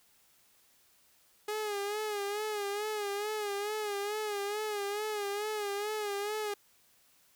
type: tone with vibrato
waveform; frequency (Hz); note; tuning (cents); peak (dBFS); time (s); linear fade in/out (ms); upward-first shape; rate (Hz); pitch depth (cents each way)
sawtooth; 415.3; G#4; 0; -29; 1.48-6.54; 5; sine; 2.3; 65
effects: white hiss -66 dBFS RMS until 7.35 s